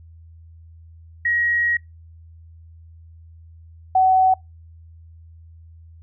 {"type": "tone pair in turn", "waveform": "sine", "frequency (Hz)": [1896, 752.4], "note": ["A#6", "F#5"], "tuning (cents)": [29, 29], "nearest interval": "octave + major third", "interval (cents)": 1600, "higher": "first", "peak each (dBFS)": [-17, -12], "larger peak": "second", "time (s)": [[1.25, 1.77], [3.95, 4.34]], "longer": "first", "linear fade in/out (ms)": 5, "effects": ["noise-tail reverb RT60 0.2 s tail -26 dB re dry", "added 82 Hz sine -42 dBFS peak until 6.02 s"]}